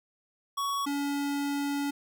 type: tone pair in turn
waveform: square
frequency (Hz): 1119 / 284.1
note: C#6 / C#4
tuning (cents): +16 / +43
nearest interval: 2 octaves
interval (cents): 2373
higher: first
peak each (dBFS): -29 / -29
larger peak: neither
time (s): 0.57-0.86 / 0.86-1.91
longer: second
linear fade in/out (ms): 10
effects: none